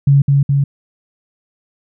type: tone with echo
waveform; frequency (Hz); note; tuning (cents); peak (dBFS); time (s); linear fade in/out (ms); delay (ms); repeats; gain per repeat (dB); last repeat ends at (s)
sine; 140; C#3; +18; -6; 0.07-0.22; 5; 210; 2; -2; 0.64
effects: none